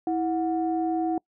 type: tone pair together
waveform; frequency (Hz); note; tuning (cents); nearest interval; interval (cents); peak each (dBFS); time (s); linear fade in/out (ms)
sine; 326.5 / 733; E4 / F#5; -17 / -16; octave + major second; 1401; -24 / -27; 0.07-1.18; 2
effects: noise-tail reverb RT60 0.1 s tail -26 dB re dry + tanh soft clip ceiling -15 dBFS